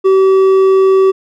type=tone with hard clipping; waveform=sine; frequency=383 Hz; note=G4; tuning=40 cents flat; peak=-7 dBFS; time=0.04-1.12 s; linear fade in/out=20 ms; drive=5 dB; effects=none